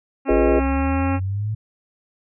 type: harmonic tone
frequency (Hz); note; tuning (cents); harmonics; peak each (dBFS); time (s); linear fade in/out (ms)
271.5; C#4; -36; 1 / 2 / 3 / 4 / 5 / 6 / 7 / 8 / 9 / 10; -21 / -30 / -28 / -33 / -33 / -39 / -39 / -41 / -37 / -38; 0.25-1.2; 50
type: chord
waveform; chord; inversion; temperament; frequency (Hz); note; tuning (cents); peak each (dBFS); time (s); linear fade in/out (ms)
sine; F half-diminished seventh; none; equal; 349.2 / 415.3 / 493.9 / 622.3; F4 / Ab4 / Cb5 / Eb5; 0 / 0 / 0 / 0; -20 / -20 / -23 / -22; 0.28-0.6; 10
type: linear sweep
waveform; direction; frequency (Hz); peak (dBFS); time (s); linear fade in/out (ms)
sine; up; 49.66 to 110; -21; 0.3-1.55; 10
effects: none